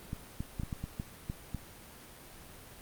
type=clicks; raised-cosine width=5 ms; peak=-23 dBFS; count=9; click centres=0.131 / 0.405 / 0.598 / 0.634 / 0.728 / 0.84 / 0.999 / 1.299 / 1.547 s; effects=pink hiss -51 dBFS RMS until 2.81 s + Opus 32 kbps